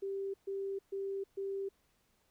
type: tone bursts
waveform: sine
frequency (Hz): 392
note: G4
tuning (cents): 0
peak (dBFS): -35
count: 4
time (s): 0.02-1.69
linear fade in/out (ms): 10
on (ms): 320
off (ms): 130
effects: pink hiss -74 dBFS RMS until 2.3 s